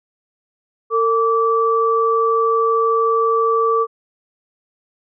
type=tone pair together; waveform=sine; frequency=453.2 / 1159.3 Hz; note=A#4 / D6; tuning=-49 / -23 cents; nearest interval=octave + major third; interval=1626 cents; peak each=-16 dBFS; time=0.9-3.87 s; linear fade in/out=50 ms; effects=none